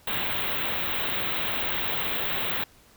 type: band-stop noise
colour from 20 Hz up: white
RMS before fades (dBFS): -28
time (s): 0.07-2.64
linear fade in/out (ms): 5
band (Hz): 3900 to 16000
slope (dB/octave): 96
effects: pink hiss -56 dBFS RMS until 2.96 s